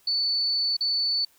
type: tone with dropouts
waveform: sine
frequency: 4483 Hz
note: C#8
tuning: 19 cents sharp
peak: -22 dBFS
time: 0.07-1.25 s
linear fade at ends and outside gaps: 5 ms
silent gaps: 0.768-0.807 s
effects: white hiss -61 dBFS RMS until 1.38 s